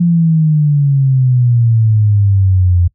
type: exponential sweep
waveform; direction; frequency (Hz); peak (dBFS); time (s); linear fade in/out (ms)
sine; down; 174.61 to 86.1; -7; 0-2.88; 10
effects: noise-tail reverb RT60 0.1 s tail -22 dB re dry